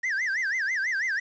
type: tone with vibrato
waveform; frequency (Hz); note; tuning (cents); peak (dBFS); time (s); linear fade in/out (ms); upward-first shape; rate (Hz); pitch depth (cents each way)
triangle; 1798; A6; +37; -23; 0.03-1.2; 10; sine; 6.1; 260
effects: resampled to 16000 Hz + 9-bit